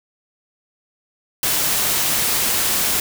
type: noise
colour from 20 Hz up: white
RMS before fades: -19 dBFS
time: 1.43-3 s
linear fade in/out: 2 ms
effects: none